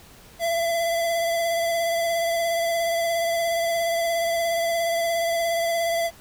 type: tone with vibrato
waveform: square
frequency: 673 Hz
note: E5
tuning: 36 cents sharp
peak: -22 dBFS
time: 0.39-6.11 s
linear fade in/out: 50 ms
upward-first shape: sine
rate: 17 Hz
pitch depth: 21 cents each way
effects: pink hiss -49 dBFS RMS until 6.2 s